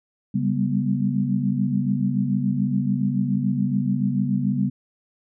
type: tone cluster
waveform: sine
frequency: 137.8 / 193.5 / 200.5 / 244.3 Hz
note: C#3 / G3 / G3 / B3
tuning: -10 / -22 / +39 / -19 cents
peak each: -25 dBFS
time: 0.34-4.7 s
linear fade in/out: 10 ms
effects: none